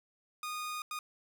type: tone bursts at uneven times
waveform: sawtooth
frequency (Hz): 1231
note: D#6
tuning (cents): -19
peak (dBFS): -33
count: 2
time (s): 0.43-0.82 / 0.91-0.99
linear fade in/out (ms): 2
effects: none